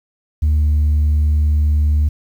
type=tone with pitch glide; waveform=sine; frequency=75.8 to 75.06 Hz; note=D#2 to D2; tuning=-45 to +38 cents; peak=-9 dBFS; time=0.42-2.09 s; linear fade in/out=10 ms; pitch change=-17 cents; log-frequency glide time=0.59-0.67 s; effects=tanh soft clip ceiling -10 dBFS + 8-bit